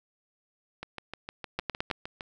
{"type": "two click trains", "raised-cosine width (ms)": 0.3, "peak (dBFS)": [-13, -21], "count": [4, 10], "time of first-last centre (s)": [[1.59, 1.912], [0.83, 2.208]], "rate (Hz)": [9.31, 6.53], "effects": []}